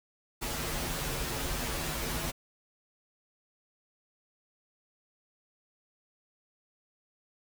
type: noise with comb filter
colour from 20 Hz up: pink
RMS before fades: -34 dBFS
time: 0.41-2.32 s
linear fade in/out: 20 ms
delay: 10 ms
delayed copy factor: -1
effects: none